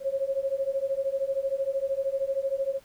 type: beating tone pair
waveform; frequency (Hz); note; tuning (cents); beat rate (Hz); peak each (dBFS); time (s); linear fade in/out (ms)
sine; 536 / 549; C5 / C#5; +42 / -17; 13; -29 / -28; 0-2.8; 50
effects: pink hiss -58 dBFS RMS until 2.84 s